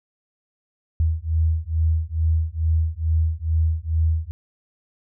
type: beating tone pair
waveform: sine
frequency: 79.3 / 81.6 Hz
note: D#2 / E2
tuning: +33 / -17 cents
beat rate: 2.3 Hz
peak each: -21 dBFS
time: 1-4.31 s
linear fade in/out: 0 ms
effects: none